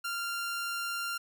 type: tone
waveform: sawtooth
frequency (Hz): 1389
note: F6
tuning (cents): -10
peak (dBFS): -29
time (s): 0.04-1.18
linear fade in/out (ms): 10
effects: none